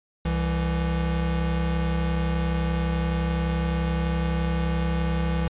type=tone pair together; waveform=square; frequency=66 / 166.31 Hz; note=C2 / E3; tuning=+16 / +16 cents; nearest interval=octave + major third; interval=1600 cents; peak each=-26 dBFS; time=0.25-5.48 s; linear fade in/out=5 ms; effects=resampled to 8000 Hz